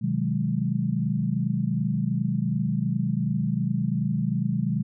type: chord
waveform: sine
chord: Ab dominant seventh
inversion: first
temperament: equal with one note detuned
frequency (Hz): 127.46 / 155.56 / 185 / 207.7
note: C3 / Eb3 / Gb3 / Ab3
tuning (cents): -45 / 0 / 0 / 0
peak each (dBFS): -28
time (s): 0.01-4.83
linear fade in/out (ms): 20
effects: none